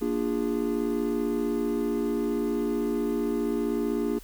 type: chord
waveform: triangle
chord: Bb dominant seventh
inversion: none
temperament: equal with one note detuned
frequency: 233.1 / 293.7 / 349.2 / 409.6 Hz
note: Bb3 / D4 / F4 / Ab4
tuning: 0 / 0 / 0 / -24 cents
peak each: -28 / -28 / -30 / -28 dBFS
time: 0.01-4.19 s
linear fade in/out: 10 ms
effects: added 41 Hz sine -45 dBFS peak until 4.23 s + white hiss -52 dBFS RMS until 4.23 s